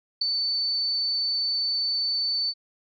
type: tone with ADSR envelope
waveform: sine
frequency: 4515 Hz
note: C#8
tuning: 31 cents sharp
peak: -19 dBFS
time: 0.21-2.54 s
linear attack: 6 ms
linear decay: 10 ms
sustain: -4 dB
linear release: 52 ms
effects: none